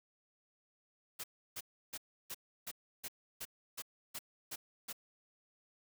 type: noise bursts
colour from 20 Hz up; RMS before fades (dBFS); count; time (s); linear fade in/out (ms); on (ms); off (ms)
white; -43; 11; 1.19-4.929; 10; 49; 320
effects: none